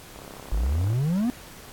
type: click train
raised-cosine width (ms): 1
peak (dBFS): -27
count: 27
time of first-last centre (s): 0.16-0.932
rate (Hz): 33.7
type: exponential sweep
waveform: triangle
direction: up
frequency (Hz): 47.87 to 255.4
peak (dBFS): -19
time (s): 0.52-1.3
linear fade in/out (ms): 0
effects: pink hiss -45 dBFS RMS until 1.72 s + AAC 64 kbps